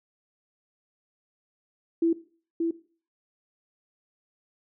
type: tone with echo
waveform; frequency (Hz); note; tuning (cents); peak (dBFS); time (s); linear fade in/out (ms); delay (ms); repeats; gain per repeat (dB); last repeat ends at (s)
sine; 332.7; E4; +16; -19; 2.02-2.13; 5; 580; 1; -4; 2.71
effects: noise-tail reverb RT60 0.4 s tail -17 dB re dry